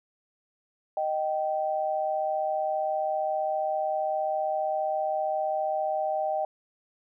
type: tone pair together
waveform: sine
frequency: 621 / 776.1 Hz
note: D#5 / G5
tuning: -3 / -18 cents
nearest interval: major third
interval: 385 cents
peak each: -28 / -28 dBFS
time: 0.97-6.45 s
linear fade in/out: 2 ms
effects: none